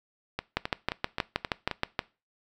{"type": "two click trains", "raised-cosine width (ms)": 0.3, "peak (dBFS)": [-9, -14], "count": [10, 6], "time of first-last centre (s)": [[0.57, 1.992], [0.39, 1.713]], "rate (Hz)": [6.33, 3.78], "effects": ["noise-tail reverb RT60 0.3 s tail -21 dB re dry"]}